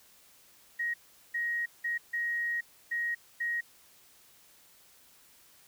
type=tone bursts at uneven times; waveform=sine; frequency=1885 Hz; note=A#6; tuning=19 cents sharp; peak=-29 dBFS; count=6; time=0.79-0.94 / 1.34-1.66 / 1.84-1.98 / 2.13-2.61 / 2.91-3.15 / 3.4-3.61 s; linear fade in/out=10 ms; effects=white hiss -60 dBFS RMS until 5.67 s